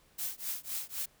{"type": "noise with tremolo", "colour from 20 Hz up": "blue", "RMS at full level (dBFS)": -34, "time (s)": [0.18, 1.06], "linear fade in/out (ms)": 10, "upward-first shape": "triangle", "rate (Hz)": 3.9, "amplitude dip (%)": 100, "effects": ["pink hiss -65 dBFS RMS until 1.2 s"]}